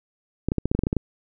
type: clicks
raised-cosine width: 3 ms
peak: -9 dBFS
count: 11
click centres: 0.486 / 0.519 / 0.583 / 0.656 / 0.715 / 0.75 / 0.791 / 0.836 / 0.869 / 0.929 / 0.967 s
effects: none